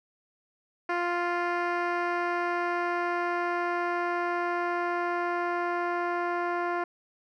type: tone with low-pass filter sweep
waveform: 10% pulse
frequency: 349.2 Hz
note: F4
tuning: in tune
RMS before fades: -29 dBFS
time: 0.89-6.84 s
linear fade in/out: 5 ms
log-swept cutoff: 2100 to 1400 Hz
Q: 0.76
effects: none